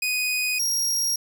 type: tone pair in turn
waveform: sawtooth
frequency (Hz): 2491 / 5616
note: D#7 / F8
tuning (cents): +1 / +9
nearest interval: octave + major second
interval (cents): 1408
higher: second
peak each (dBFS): -19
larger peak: neither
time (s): 0.02-0.59 / 0.59-1.16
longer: neither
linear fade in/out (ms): 5
effects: none